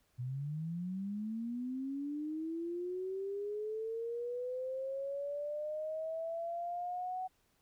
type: linear sweep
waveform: sine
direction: up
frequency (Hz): 120.3 to 749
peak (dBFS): -36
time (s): 0.18-7.28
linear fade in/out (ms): 20
effects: pink hiss -74 dBFS RMS until 7.61 s